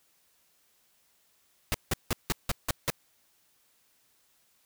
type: noise bursts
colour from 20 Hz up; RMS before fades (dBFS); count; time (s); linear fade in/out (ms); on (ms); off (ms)
pink; -27; 7; 1.72-2.901; 0; 23; 170
effects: white hiss -68 dBFS RMS until 4.65 s